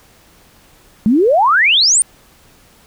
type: exponential sweep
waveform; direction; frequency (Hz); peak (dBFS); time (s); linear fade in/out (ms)
sine; up; 201.4 to 9397; -8; 1.06-2.02; 0
effects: pink hiss -48 dBFS RMS until 2.86 s